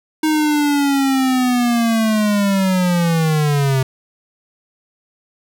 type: linear sweep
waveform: square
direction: down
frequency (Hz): 313.4 to 130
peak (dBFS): -14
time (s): 0.23-3.83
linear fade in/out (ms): 5
effects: none